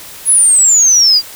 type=exponential sweep; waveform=sine; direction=down; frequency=10680 to 4699 Hz; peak=-5 dBFS; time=0.25-1.22 s; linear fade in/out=50 ms; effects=white hiss -32 dBFS RMS until 1.35 s